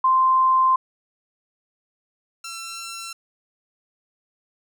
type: tone pair in turn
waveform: sine / 10% pulse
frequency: 1043 / 1350.5 Hz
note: C6 / E6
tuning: -6 / +42 cents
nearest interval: major third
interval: 448 cents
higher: second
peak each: -14 / -24 dBFS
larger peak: first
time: 0.04-0.76 / 2.44-3.13 s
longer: first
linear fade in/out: 5 ms
effects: none